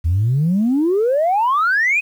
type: exponential sweep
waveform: sine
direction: up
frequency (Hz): 77.78 to 2574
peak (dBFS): -12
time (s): 0.04-2.01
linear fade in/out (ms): 20
effects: tanh soft clip ceiling -10 dBFS + 8-bit